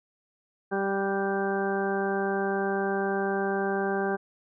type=harmonic tone with a mistuned harmonic; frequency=196 Hz; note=G3; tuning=in tune; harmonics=1 / 2 / 3 / 4 / 5 / 6 / 7 / 8; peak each=-32 / -28 / -36 / -32 / -42 / -40 / -43 / -34 dBFS; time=0.71-4.17 s; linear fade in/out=20 ms; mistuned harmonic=7; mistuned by=+67 cents; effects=none